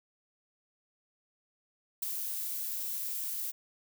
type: noise with ADSR envelope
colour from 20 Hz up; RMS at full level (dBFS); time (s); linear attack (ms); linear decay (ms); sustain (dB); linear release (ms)
violet; -31; 2.02-3.52; 10; 13; -5; 23
effects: none